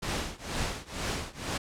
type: noise with tremolo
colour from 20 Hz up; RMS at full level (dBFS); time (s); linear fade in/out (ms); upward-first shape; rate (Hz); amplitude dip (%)
pink; -30; 0.02-1.58; 10; triangle; 2.1; 95
effects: low-pass 8000 Hz 12 dB/octave